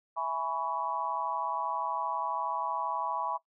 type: chord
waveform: sine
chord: C# minor seventh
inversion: first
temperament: equal with one note detuned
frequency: 659.3 / 830.6 / 987.8 / 1120.3 Hz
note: E5 / G#5 / B5 / C#6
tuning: 0 / 0 / 0 / +18 cents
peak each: -39 / -36 / -34 / -35 dBFS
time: 0.16-3.38 s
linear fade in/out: 20 ms
effects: noise-tail reverb RT60 0.1 s tail -18 dB re dry